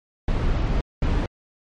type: noise bursts at uneven times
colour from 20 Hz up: brown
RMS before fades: -21 dBFS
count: 2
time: 0.28-0.81 / 1.02-1.26 s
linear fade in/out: 2 ms
effects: low-pass 4000 Hz 12 dB/octave + MP3 48 kbps